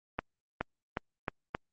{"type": "accelerating click train", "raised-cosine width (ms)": 0.5, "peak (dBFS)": -16, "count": 5, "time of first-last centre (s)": [0.19, 1.549], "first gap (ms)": 420, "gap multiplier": 0.86, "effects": ["Opus 32 kbps"]}